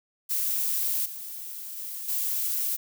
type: noise with level steps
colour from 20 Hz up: violet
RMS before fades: -27 / -38 / -36 / -28 dBFS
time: 0.29-2.77 s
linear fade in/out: 20 ms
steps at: 1.05 / 1.77 / 2.08 s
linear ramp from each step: 10 ms
effects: none